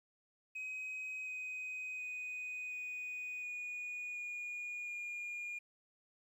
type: tone with pitch steps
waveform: sine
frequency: 2527 / 2510 / 2492 / 2475 / 2458 / 2441 / 2424 Hz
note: D#7 / D#7 / D#7 / D#7 / D#7 / D#7 / D#7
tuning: +26 / +15 / +2 / -10 / -22 / -34 / -46 cents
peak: -38 dBFS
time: 0.55-5.59 s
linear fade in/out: 10 ms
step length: 720 ms
effects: tanh soft clip ceiling -39 dBFS + 12-bit